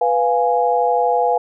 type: chord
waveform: sine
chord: F diminished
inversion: second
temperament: equal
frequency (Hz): 493.9 / 698.5 / 830.6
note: Cb5 / F5 / Ab5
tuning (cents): 0 / 0 / 0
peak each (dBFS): -18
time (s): 0.01-1.38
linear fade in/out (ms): 5
effects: none